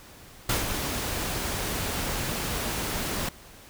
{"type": "noise with ADSR envelope", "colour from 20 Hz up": "pink", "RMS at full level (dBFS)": -24, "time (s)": [0.49, 3.29], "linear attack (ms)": 5, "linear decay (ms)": 140, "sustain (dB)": -6, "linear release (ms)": 4, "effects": ["pink hiss -49 dBFS RMS until 3.69 s"]}